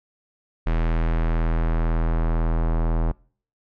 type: tone with low-pass filter sweep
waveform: square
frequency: 41 Hz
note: E1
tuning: 9 cents flat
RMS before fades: -21 dBFS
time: 0.66-3.12 s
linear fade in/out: 10 ms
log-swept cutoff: 2200 to 1000 Hz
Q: 1.1
effects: noise-tail reverb RT60 0.5 s tail -26 dB re dry